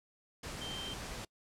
sine tone in noise, 3136 Hz, G7, in tune, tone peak -41 dBFS, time 0.61-0.94 s, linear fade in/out 5 ms, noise pink, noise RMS -43 dBFS, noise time 0.43-1.25 s, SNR -1 dB, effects noise-tail reverb RT60 0.1 s tail -25 dB re dry + low-pass 9000 Hz 12 dB/octave

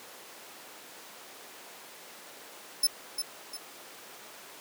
25% pulse tone with echo, 5274 Hz, E8, in tune, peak -16 dBFS, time 2.83-2.87 s, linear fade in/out 5 ms, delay 350 ms, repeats 2, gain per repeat -8 dB, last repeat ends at 3.57 s, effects pink hiss -47 dBFS RMS until 4.6 s + high-pass 400 Hz 12 dB/octave

